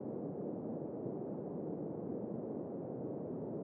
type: band-pass noise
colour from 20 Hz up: white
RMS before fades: -42 dBFS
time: 0-3.63 s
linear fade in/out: 10 ms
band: 140 to 490 Hz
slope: 24 dB/octave
effects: none

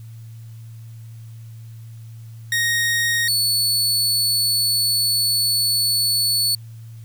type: tone pair in turn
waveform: sawtooth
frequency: 1867 / 4440 Hz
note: A#6 / C#8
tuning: +2 / +2 cents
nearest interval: octave + minor third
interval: 1500 cents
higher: second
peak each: -14 dBFS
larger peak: neither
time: 2.52-3.28 / 3.28-6.55 s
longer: second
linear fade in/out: 2 ms
effects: added 113 Hz sine -35 dBFS peak until 7.04 s + white hiss -56 dBFS RMS until 7.04 s

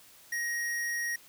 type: tone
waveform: square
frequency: 1883 Hz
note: A#6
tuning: 17 cents sharp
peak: -31 dBFS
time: 0.32-1.16 s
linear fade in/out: 5 ms
effects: white hiss -56 dBFS RMS until 1.28 s

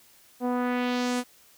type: tone with low-pass filter sweep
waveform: sawtooth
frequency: 247 Hz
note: B3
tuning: in tune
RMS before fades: -27 dBFS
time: 0.4-1.24 s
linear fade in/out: 50 ms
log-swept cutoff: 700 to 11000 Hz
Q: 1.4
effects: white hiss -57 dBFS RMS until 1.57 s

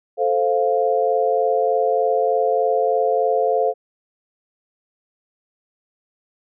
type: chord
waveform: sine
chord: F major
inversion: first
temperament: equal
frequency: 440 / 523.3 / 698.5 Hz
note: A4 / C5 / F5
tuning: 0 / 0 / 0 cents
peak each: -20 dBFS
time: 0.17-3.74 s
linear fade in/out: 50 ms
effects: none

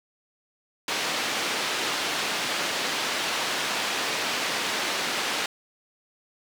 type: band-pass noise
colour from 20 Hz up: white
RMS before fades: -28 dBFS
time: 0.88-5.46 s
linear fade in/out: 2 ms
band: 230 to 3900 Hz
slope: 12 dB/octave
effects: none

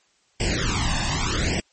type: noise with flanger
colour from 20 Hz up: pink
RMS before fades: -23 dBFS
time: 0.4-1.6 s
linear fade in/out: 2 ms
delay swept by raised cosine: 0.38 to 1.13 ms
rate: 0.84 Hz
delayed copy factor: +1
effects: white hiss -63 dBFS RMS until 1.72 s + MP3 32 kbps

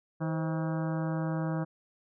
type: harmonic tone with a mistuned harmonic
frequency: 160 Hz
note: D#3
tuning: 49 cents sharp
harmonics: 1 / 2 / 3 / 4 / 5 / 6 / 7 / 8 / 9 / 10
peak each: -30 / -36 / -40 / -42 / -44 / -46 / -47 / -48 / -49 / -50 dBFS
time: 0.2-1.65 s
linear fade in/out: 20 ms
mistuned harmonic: 3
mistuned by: +140 cents
effects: none

